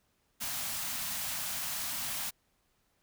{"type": "band-stop noise", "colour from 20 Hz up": "white", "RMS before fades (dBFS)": -36, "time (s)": [0.4, 2.31], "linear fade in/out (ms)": 20, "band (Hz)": [280, 600], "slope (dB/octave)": 48, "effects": ["pink hiss -74 dBFS RMS until 3.02 s"]}